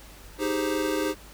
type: chord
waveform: square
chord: Ab major seventh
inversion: second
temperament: equal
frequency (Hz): 311.1 / 392 / 415.3 / 523.3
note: Eb4 / G4 / Ab4 / C5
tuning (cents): 0 / 0 / 0 / 0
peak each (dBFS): -29 / -31 / -34 / -32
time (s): 0.38-1.15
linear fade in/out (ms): 50
effects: added 50 Hz sine -49 dBFS peak until 1.33 s + pink hiss -49 dBFS RMS until 1.33 s